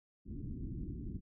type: low-pass noise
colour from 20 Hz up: pink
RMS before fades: -42 dBFS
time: 0.25-1.21 s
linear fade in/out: 50 ms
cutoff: 330 Hz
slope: 48 dB/octave
effects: none